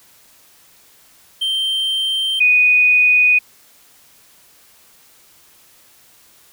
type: tone pair in turn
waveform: triangle / sine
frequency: 3136 / 2482 Hz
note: G7 / D#7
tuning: 0 / -5 cents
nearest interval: major third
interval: 405 cents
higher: first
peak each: -15 / -9 dBFS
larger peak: second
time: 1.41-2.4 / 2.4-3.39 s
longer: neither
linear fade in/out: 10 ms
effects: white hiss -50 dBFS RMS until 6.52 s